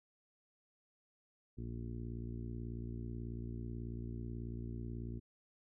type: harmonic tone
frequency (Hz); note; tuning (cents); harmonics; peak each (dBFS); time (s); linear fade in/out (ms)
58.27; A#1; 0; 1 / 2 / 3 / 4 / 5 / 6 / 7; -45 / -44 / -56 / -48 / -54 / -53 / -59; 1.57-5.2; 20
effects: none